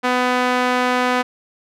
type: tone with band-pass filter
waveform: sawtooth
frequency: 250 Hz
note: B3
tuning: 21 cents sharp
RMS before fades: -18 dBFS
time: 0.03-1.23 s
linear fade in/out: 20 ms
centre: 1300 Hz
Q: 0.73
effects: none